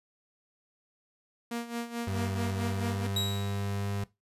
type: tone with tremolo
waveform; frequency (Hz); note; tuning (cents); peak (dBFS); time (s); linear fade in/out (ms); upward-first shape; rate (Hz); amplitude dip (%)
sawtooth; 235.1; A#3; +15; -27; 1.51-3.07; 5; sine; 4.6; 75
type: tone with pitch glide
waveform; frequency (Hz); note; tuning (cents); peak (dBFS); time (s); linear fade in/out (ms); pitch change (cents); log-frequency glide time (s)
35% pulse; 96.4 to 100.03; G2 to G2; -28 to +36; -29; 2.07-4.04; 5; +64; 2.56-3.44
type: tone with exponential decay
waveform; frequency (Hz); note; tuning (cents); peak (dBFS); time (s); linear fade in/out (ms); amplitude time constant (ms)
40% pulse; 3838; A#7; +50; -25; 3.16-3.72; 5; 120
effects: noise-tail reverb RT60 0.2 s tail -18 dB re dry + resampled to 32000 Hz